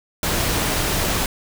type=noise; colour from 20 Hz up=pink; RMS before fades=-21 dBFS; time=0.23-1.26 s; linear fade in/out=2 ms; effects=none